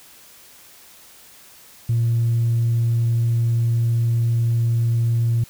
triangle tone with tanh clipping, 116.54 Hz, A#2, in tune, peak -16 dBFS, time 1.89-5.44 s, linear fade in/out 5 ms, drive 5 dB, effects white hiss -47 dBFS RMS until 5.49 s

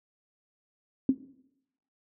sine tone with exponential decay, 264.9 Hz, C4, 22 cents sharp, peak -15 dBFS, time 1.09-1.18 s, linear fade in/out 2 ms, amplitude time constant 19 ms, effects noise-tail reverb RT60 0.8 s tail -17 dB re dry

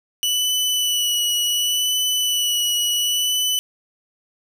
sawtooth tone with vibrato, 2960 Hz, F#7, in tune, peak -15 dBFS, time 0.23-3.59 s, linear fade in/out 0 ms, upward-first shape sine, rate 0.69 Hz, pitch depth 22 cents each way, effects none

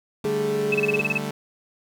sawtooth chord, D suspended fourth, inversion none, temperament equal, 146.83 / 196 / 220 Hz, D3 / G3 / A3, 0 / 0 / 0 cents, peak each -28 dBFS, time 0.24-1.31 s, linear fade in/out 5 ms
sine tone, 419.3 Hz, G#4, 17 cents sharp, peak -22 dBFS, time 0.25-1 s, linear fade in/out 0 ms
sine tone bursts, 2595 Hz, E7, 28 cents flat, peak -19 dBFS, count 9, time 0.72-1.178 s, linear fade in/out 5 ms, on 26 ms, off 28 ms
effects none

